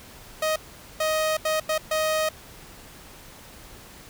sawtooth tone bursts at uneven times, 626 Hz, D#5, 10 cents sharp, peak -18 dBFS, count 5, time 0.42-0.56 / 1-1.37 / 1.45-1.6 / 1.69-1.78 / 1.91-2.29 s, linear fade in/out 5 ms, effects pink hiss -46 dBFS RMS until 4.09 s

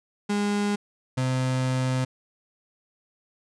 35% pulse tone pair in turn, 204.9 / 129.08 Hz, G#3 / C3, -23 / -23 cents, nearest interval minor sixth, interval 800 cents, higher first, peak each -21 dBFS, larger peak neither, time 0.29-0.76 / 1.17-2.05 s, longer second, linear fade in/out 10 ms, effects resampled to 22050 Hz

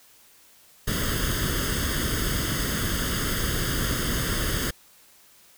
pink noise with comb filter, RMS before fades -26 dBFS, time 0.87-4.71 s, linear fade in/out 10 ms, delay 0.61 ms, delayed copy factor +0.8, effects white hiss -55 dBFS RMS until 5.57 s

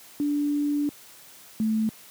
sine tone pair in turn, 291.3 / 219.1 Hz, D4 / A3, -14 / -7 cents, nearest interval perfect fourth, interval 493 cents, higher first, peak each -22 / -21 dBFS, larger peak second, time 0.2-0.89 / 1.6-1.89 s, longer first, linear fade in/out 0 ms, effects white hiss -49 dBFS RMS until 2.1 s + high-pass 100 Hz 12 dB/octave

